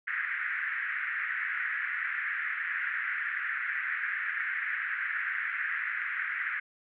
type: band-pass noise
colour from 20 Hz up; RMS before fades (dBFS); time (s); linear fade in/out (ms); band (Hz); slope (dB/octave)
white; -33; 0.07-6.6; 10; 1500 to 2000; 48
effects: none